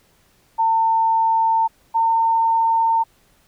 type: tone pair in turn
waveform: sine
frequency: 900 / 907.8 Hz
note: A5 / A#5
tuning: +39 / -46 cents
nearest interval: unison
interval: 15 cents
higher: second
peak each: -14 dBFS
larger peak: neither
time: 0.58-1.68 / 1.94-3.04 s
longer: neither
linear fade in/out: 20 ms
effects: pink hiss -58 dBFS RMS until 3.47 s